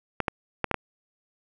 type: clicks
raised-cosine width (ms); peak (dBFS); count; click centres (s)
0.5; -9; 5; 0.203 / 0.282 / 0.643 / 0.713 / 0.743
effects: none